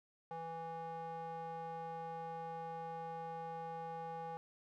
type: tone with band-pass filter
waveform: square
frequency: 164.81 Hz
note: E3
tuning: in tune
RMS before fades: -45 dBFS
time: 0.31-4.37 s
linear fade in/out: 0 ms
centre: 740 Hz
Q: 4.6
effects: none